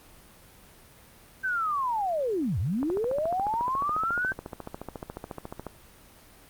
sine linear two-way sweep, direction down then up, 1568 to 76 to 1568 Hz, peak -25 dBFS, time 1.43-4.33 s, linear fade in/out 20 ms, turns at 2.59 s
click train, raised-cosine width 1 ms, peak -21 dBFS, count 41, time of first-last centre 2.83-5.667 s, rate 14.1 Hz
effects pink hiss -53 dBFS RMS until 6.49 s + Opus 32 kbps

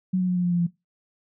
sine tone with pitch steps, 185 / 182.77 / 180.57 / 178.39 / 176.24 / 174.11 / 172.01 Hz, F#3 / F#3 / F#3 / F3 / F3 / F3 / F3, 0 / -21 / -42 / +37 / +16 / -5 / -26 cents, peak -19 dBFS, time 0.13-0.669 s, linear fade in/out 10 ms, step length 77 ms, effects noise-tail reverb RT60 0.2 s tail -19 dB re dry

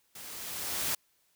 white noise with level ramp, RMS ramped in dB -46 to -30 dBFS, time 0.15-0.95 s, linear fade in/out 5 ms, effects white hiss -71 dBFS RMS until 1.35 s

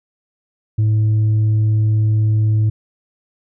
sine tone, 108 Hz, A2, 32 cents flat, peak -9 dBFS, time 0.78-2.7 s, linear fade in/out 10 ms, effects tanh soft clip ceiling -11 dBFS

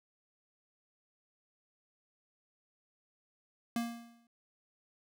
square tone with exponential decay, 234 Hz, A#3, 7 cents sharp, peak -30 dBFS, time 3.76-4.27 s, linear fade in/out 2 ms, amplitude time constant 110 ms, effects none

